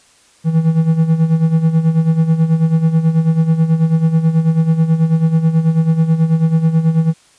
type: tone with tremolo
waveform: triangle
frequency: 161.9 Hz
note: E3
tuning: 31 cents flat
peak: -5 dBFS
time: 0.44-7.14 s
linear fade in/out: 50 ms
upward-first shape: sine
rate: 9.2 Hz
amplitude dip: 70%
effects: white hiss -50 dBFS RMS until 7.38 s + resampled to 22050 Hz